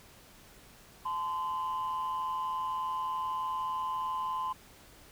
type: tone pair together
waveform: sine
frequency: 867 / 1030.3 Hz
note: A5 / C6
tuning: -26 / -27 cents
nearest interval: minor third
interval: 299 cents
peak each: -37 / -30 dBFS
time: 1.05-4.53 s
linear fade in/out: 10 ms
effects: tanh soft clip ceiling -28 dBFS + pink hiss -56 dBFS RMS until 5.11 s